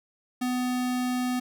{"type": "tone", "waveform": "square", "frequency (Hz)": 250, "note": "B3", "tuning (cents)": 21, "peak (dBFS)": -26, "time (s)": [0.41, 1.4], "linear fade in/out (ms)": 10, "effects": []}